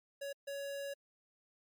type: tone bursts at uneven times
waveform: square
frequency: 560 Hz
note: C#5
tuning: 18 cents sharp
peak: -40 dBFS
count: 2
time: 0.21-0.33 / 0.47-0.94 s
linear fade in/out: 10 ms
effects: MP3 96 kbps